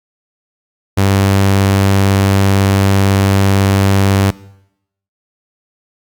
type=tone; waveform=sawtooth; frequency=98 Hz; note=G2; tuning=in tune; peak=-5 dBFS; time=0.97-4.31 s; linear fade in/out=10 ms; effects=noise-tail reverb RT60 0.8 s tail -20 dB re dry + Opus 48 kbps